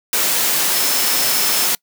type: tone in noise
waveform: sine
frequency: 5274 Hz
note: E8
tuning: in tune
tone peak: -24 dBFS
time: 0.74-1.66 s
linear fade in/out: 2 ms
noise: white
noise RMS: -17 dBFS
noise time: 0.13-1.75 s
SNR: -10 dB
effects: noise-tail reverb RT60 0.1 s tail -26 dB re dry + high-pass 200 Hz 12 dB/octave